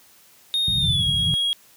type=tone with pitch glide; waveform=triangle; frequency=3702 to 3298 Hz; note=A#7 to G#7; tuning=-13 to -13 cents; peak=-18 dBFS; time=0.54-1.53 s; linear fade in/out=0 ms; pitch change=-200 cents; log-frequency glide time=0.78-1.05 s
type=low-pass noise; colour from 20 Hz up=white; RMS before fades=-25 dBFS; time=0.68-1.34 s; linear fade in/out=0 ms; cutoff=170 Hz; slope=48 dB/octave
effects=white hiss -53 dBFS RMS until 1.76 s + high-pass 60 Hz 12 dB/octave